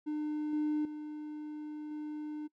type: tone with level steps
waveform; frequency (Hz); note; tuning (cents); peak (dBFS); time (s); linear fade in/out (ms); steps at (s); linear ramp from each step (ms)
triangle; 301.9; D4; +48; -30 / -26 / -37 / -35; 0.06-2.48; 20; 0.53 / 0.85 / 1.91; 2
effects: noise-tail reverb RT60 0.1 s tail -25 dB re dry + tanh soft clip ceiling -24 dBFS